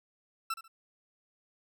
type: tone with echo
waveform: 40% pulse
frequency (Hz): 1333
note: E6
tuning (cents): +19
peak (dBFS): -30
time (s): 0.5-0.54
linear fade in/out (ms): 5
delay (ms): 70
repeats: 2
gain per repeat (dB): -12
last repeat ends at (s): 0.68
effects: none